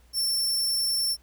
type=tone; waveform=sawtooth; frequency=5410 Hz; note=E8; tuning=44 cents sharp; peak=-21 dBFS; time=0.13-1.17 s; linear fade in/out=50 ms; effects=added 60 Hz sine -55 dBFS peak until 1.22 s + pink hiss -63 dBFS RMS until 1.22 s